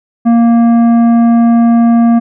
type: tone with tanh clipping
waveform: triangle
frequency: 233.1 Hz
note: A#3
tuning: in tune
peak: -6 dBFS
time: 0.25-2.2 s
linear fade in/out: 20 ms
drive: 14 dB
effects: none